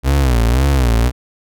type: tone with vibrato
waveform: 35% pulse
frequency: 63 Hz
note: B1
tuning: 35 cents sharp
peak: -9 dBFS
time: 0.03-1.12 s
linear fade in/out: 50 ms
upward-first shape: sine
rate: 1.9 Hz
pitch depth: 190 cents each way
effects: none